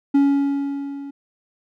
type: tone with level ramp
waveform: triangle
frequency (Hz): 280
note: C#4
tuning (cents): +18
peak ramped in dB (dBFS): -9 to -29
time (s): 0.14-1.11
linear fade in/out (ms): 10
effects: none